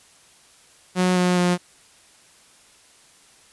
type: tone with pitch steps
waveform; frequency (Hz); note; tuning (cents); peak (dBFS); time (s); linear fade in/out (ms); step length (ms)
sawtooth; 182.4 / 180.1 / 177.82; F#3 / F#3 / F3; -24 / -46 / +31; -13; 0.95-1.58; 50; 210
effects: white hiss -53 dBFS RMS until 3.52 s + resampled to 24000 Hz